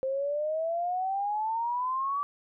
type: exponential sweep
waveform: sine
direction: up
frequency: 523.3 to 1158 Hz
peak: -27 dBFS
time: 0.03-2.23 s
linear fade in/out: 0 ms
effects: none